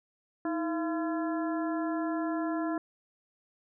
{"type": "harmonic tone with a mistuned harmonic", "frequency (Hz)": 340, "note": "F4", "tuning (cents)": -46, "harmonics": [1, 2, 3, 4, 5], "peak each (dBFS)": [-30, -36, -40, -42, -44], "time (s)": [0.45, 2.78], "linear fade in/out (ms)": 2, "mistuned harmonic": 1, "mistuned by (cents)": -110, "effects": []}